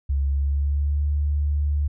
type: tone with pitch glide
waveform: sine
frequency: 69.3 to 73.04 Hz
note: C#2 to D2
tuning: 0 to -9 cents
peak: -19 dBFS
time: 0.09-1.88 s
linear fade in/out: 10 ms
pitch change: +91 cents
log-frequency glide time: 0.27-1.04 s
effects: none